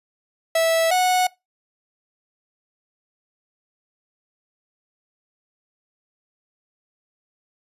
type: tone pair in turn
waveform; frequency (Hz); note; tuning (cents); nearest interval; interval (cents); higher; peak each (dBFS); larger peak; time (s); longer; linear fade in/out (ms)
45% pulse; 655 / 734.2; E5 / F#5; -11 / -14; major second; 197; second; -16; neither; 0.55-0.91 / 0.91-1.27; neither; 5
effects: noise-tail reverb RT60 0.2 s tail -22 dB re dry + resampled to 32000 Hz